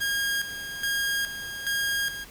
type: tone with tremolo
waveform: sawtooth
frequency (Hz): 1625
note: G#6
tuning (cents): -38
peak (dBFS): -21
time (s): 0-2.25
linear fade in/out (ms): 20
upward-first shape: square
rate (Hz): 1.2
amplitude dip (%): 65
effects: pink hiss -47 dBFS RMS until 2.3 s